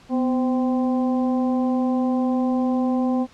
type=harmonic tone with a mistuned harmonic; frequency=259.5 Hz; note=C4; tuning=14 cents flat; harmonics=1 / 2 / 3 / 4; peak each=-19 / -28 / -30 / -36 dBFS; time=0.09-3.27 s; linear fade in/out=50 ms; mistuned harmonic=1; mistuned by=-62 cents; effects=pink hiss -51 dBFS RMS until 3.33 s + low-pass 6000 Hz 12 dB/octave